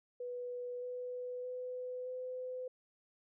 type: tone with pitch steps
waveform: sine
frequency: 491.6 / 496.7 / 501.9 / 507.2 Hz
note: B4 / B4 / B4 / B4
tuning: -8 / +10 / +28 / +46 cents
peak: -39 dBFS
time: 0.2-2.68 s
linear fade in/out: 5 ms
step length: 620 ms
effects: none